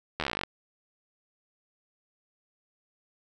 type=slowing click train; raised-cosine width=0.3 ms; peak=-13 dBFS; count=15; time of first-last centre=0.2-0.435 s; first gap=12 ms; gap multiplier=1.05; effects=none